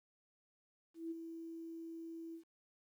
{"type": "tone with ADSR envelope", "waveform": "sine", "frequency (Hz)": 329.6, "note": "E4", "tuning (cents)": 0, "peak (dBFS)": -38, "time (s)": [0.94, 2.44], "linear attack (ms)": 170, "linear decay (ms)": 23, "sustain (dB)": -7, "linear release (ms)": 98, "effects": ["12-bit"]}